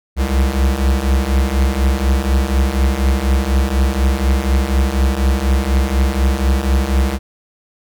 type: beating tone pair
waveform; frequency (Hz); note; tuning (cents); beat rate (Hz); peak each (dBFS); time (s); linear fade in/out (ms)
square; 63.9 / 68; C2 / C#2; -40 / -33; 4.1; -18 / -15; 0.16-7.19; 50
effects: none